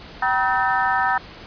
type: harmonic tone with a mistuned harmonic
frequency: 256.4 Hz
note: C4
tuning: 35 cents flat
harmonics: 3 / 4 / 5 / 6 / 7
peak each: -22 / -23 / -24 / -25 / -25 dBFS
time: 0.22-1.18 s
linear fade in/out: 5 ms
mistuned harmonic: 4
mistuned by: -110 cents
effects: pink hiss -40 dBFS RMS until 1.46 s + resampled to 11025 Hz